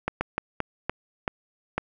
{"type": "slowing click train", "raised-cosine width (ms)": 0.5, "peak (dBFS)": -10, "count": 7, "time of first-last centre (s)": [0.08, 1.78], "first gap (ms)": 130, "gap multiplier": 1.31, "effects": []}